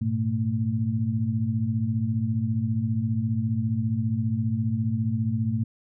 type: tone cluster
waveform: sine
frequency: 104.5 / 119.3 / 223.9 Hz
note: G#2 / A#2 / A3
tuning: +11 / +41 / +30 cents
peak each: -27 dBFS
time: 0.01-5.64 s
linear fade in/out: 10 ms
effects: none